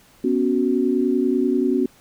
sine chord, B suspended second, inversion none, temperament equal, 246.9 / 277.2 / 370 Hz, B3 / C#4 / F#4, 0 / 0 / 0 cents, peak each -21 dBFS, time 0.24-1.86 s, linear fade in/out 5 ms, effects pink hiss -53 dBFS RMS until 2 s

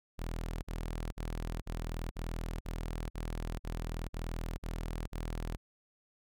sawtooth tone bursts, 40.88 Hz, E1, 14 cents flat, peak -32 dBFS, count 11, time 0.18-5.57 s, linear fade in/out 20 ms, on 450 ms, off 44 ms, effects none

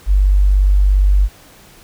sine tone, 48.61 Hz, G1, 14 cents flat, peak -8 dBFS, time 0.06-1.29 s, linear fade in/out 50 ms, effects pink hiss -44 dBFS RMS until 1.83 s

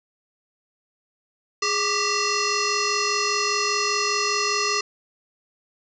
sine tone with frequency modulation, 1935 Hz, B6, 36 cents flat, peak -20 dBFS, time 1.62-4.81 s, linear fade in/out 5 ms, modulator 783 Hz, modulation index 5.1, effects none

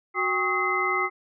sine tone cluster, 370.8 / 797 / 1100 / 1271 / 2060 Hz, F#4 / G5 / C#6 / D#6 / C7, +4 / +28 / -14 / +36 / -28 cents, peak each -30 / -32 / -30 / -27 / -26 dBFS, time 0.14-1.1 s, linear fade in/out 50 ms, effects none

